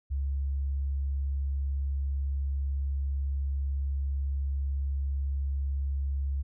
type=tone; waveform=sine; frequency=69 Hz; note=C#2; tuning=7 cents flat; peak=-27 dBFS; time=0.1-6.43 s; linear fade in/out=20 ms; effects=none